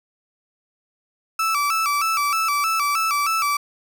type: tone with vibrato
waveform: 35% pulse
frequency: 1234 Hz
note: D#6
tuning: 15 cents flat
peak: -17 dBFS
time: 1.39-3.57 s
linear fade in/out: 5 ms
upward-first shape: square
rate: 3.2 Hz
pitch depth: 110 cents each way
effects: none